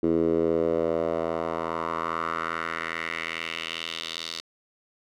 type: tone with band-pass filter sweep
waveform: 10% pulse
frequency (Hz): 82.41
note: E2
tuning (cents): 0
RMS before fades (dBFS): -28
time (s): 0.03-4.41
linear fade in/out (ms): 5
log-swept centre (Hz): 340 to 4300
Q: 2.7
effects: none